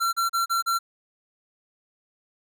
square tone bursts, 1361 Hz, F6, 45 cents flat, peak -22 dBFS, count 5, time 0-0.79 s, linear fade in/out 20 ms, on 130 ms, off 35 ms, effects none

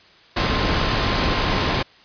sine tone in noise, 1049 Hz, C6, 4 cents sharp, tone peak -31 dBFS, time 0.36-1.83 s, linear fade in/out 10 ms, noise pink, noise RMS -20 dBFS, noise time 0.36-1.83 s, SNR -14 dB, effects white hiss -50 dBFS RMS until 2.04 s + resampled to 11025 Hz

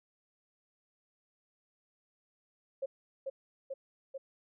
sine tone with echo, 539 Hz, C#5, 49 cents flat, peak -32 dBFS, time 2.82-2.86 s, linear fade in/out 10 ms, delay 440 ms, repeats 3, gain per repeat -2 dB, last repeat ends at 4.18 s, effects none

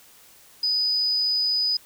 sine tone, 4978 Hz, D#8, in tune, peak -20 dBFS, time 0.63-1.77 s, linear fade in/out 5 ms, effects white hiss -52 dBFS RMS until 1.85 s

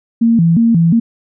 sine tone with vibrato, 196 Hz, G3, in tune, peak -7 dBFS, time 0.21-1 s, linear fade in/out 10 ms, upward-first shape square, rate 2.8 Hz, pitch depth 280 cents each way, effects none

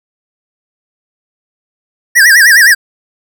square tone with vibrato, 1753 Hz, A6, 7 cents flat, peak -3 dBFS, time 2.15-2.75 s, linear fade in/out 20 ms, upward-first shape sine, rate 9.7 Hz, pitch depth 190 cents each way, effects none

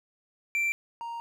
triangle tone pair in turn, 2349 / 932.2 Hz, D7 / A#5, 0 / 0 cents, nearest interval octave + major third, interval 1600 cents, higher first, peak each -23 / -32 dBFS, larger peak first, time 0.55-0.72 / 1.01-1.2 s, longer second, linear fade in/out 0 ms, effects none

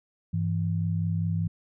sine tone pair together, 100.3 / 165.37 Hz, G2 / E3, +40 / +6 cents, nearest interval major sixth, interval 866 cents, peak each -27 dBFS, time 0.33-1.48 s, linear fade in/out 10 ms, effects none

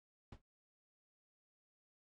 brown noise with exponential decay, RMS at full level -45 dBFS, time 0.32-0.42 s, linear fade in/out 5 ms, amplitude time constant 21 ms, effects low-pass 6000 Hz 12 dB/octave

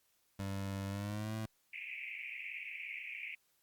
25% pulse tone with pitch glide, 98 to 110 Hz, G2 to A2, 0 to 0 cents, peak -34 dBFS, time 0.39-1.46 s, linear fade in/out 5 ms, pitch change +200 cents, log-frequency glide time 0.87-1.34 s
white band-pass noise, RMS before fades -45 dBFS, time 1.73-3.35 s, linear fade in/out 5 ms, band 2100 to 2600 Hz, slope 96 dB/octave
effects white hiss -75 dBFS RMS until 3.62 s + Opus 48 kbps

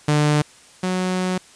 sawtooth tone pair in turn, 149.2 / 184.05 Hz, D3 / F#3, +28 / -9 cents, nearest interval major third, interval 363 cents, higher second, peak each -11 / -16 dBFS, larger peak first, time 0.08-0.42 / 0.83-1.38 s, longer second, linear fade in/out 5 ms, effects white hiss -48 dBFS RMS until 1.55 s + resampled to 22050 Hz

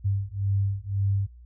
sine beating tone pair, 98 / 99.9 Hz, G2 / G2, 0 / +33 cents, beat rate 1.9 Hz, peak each -26 dBFS, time 0.04-1.27 s, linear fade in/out 20 ms, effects added 60 Hz sine -45 dBFS peak until 1.45 s

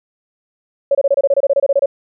sine tone bursts, 557 Hz, C#5, 8 cents sharp, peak -9 dBFS, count 15, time 0.91-1.859 s, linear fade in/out 5 ms, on 39 ms, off 26 ms, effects none

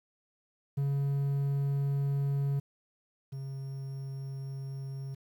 triangle tone pair in turn, 139.8 / 135.35 Hz, C#3 / C#3, +15 / -41 cents, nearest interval minor second, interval 56 cents, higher first, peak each -25 / -34 dBFS, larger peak first, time 0.77-2.6 / 3.32-5.15 s, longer neither, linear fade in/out 10 ms, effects 10-bit

